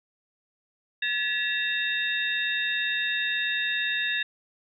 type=tone cluster; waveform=sine; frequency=1714 / 1923 / 2705 / 3683 Hz; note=A6 / B6 / E7 / A#7; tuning=-46 / -47 / +44 / -22 cents; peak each=-28 / -34 / -31 / -30 dBFS; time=1.02-4.23 s; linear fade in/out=5 ms; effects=none